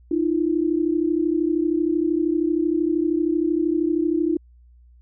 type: tone pair together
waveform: sine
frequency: 308.7 / 341.6 Hz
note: D#4 / F4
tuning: -14 / -38 cents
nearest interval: major second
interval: 176 cents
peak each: -21 dBFS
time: 0.11-4.37 s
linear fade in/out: 5 ms
effects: added 60 Hz sine -48 dBFS peak until 5.01 s